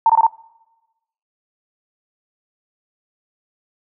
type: tone bursts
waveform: sine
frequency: 906 Hz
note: A#5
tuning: 50 cents flat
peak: -8 dBFS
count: 4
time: 0.06-0.267 s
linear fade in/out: 2 ms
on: 36 ms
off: 21 ms
effects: noise-tail reverb RT60 1.0 s tail -24 dB re dry